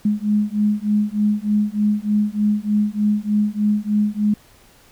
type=beating tone pair; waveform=sine; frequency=207.7 / 211 Hz; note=G#3 / G#3; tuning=0 / +28 cents; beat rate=3.3 Hz; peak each=-19 dBFS; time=0.05-4.34 s; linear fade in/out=5 ms; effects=pink hiss -51 dBFS RMS until 4.91 s